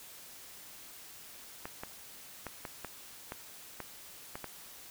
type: clicks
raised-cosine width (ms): 0.5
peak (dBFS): -24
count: 9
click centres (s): 1.655 / 1.835 / 2.467 / 2.652 / 2.847 / 3.321 / 3.803 / 4.355 / 4.443
effects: white hiss -51 dBFS RMS until 4.9 s